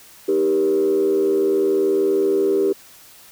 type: tone with frequency modulation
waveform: sine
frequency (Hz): 393.7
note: G4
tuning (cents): +8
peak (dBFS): -14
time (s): 0.28-2.73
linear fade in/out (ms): 10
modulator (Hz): 80.6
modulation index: 0.8
effects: tanh soft clip ceiling -10 dBFS + white hiss -46 dBFS RMS until 3.31 s